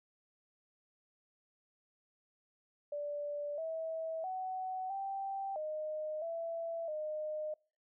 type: tone with pitch steps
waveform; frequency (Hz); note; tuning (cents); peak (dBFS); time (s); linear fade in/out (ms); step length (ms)
sine; 584 / 647 / 749 / 782 / 616 / 666 / 613; D5 / E5 / F#5 / G5 / D#5 / E5 / D#5; -10 / -32 / +21 / -4 / -17 / +18 / -26; -36; 2.92-7.54; 5; 660
effects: noise-tail reverb RT60 0.4 s tail -26 dB re dry